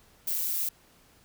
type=noise with amplitude modulation; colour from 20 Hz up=violet; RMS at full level=-27 dBFS; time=0.27-0.69 s; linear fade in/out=5 ms; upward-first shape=sine; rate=167 Hz; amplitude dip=60%; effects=pink hiss -60 dBFS RMS until 1.24 s